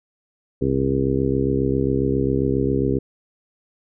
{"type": "harmonic tone with a mistuned harmonic", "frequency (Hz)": 67.4, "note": "C#2", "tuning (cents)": -48, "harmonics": [1, 2, 3, 4, 5, 6, 7], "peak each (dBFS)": [-28, -24, -29, -23, -27, -23, -28], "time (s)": [0.61, 2.99], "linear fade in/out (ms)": 10, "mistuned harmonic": 1, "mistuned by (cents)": 42, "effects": []}